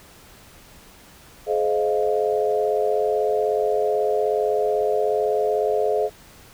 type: chord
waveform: sine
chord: F minor seventh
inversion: first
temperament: equal with one note detuned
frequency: 425.7 / 523.3 / 622.3 / 698.5 Hz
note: Ab4 / C5 / Eb5 / F5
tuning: +43 / 0 / 0 / 0 cents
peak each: -21 / -26 / -25 / -26 dBFS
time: 1.46-6.1 s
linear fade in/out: 50 ms
effects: pink hiss -48 dBFS RMS until 6.53 s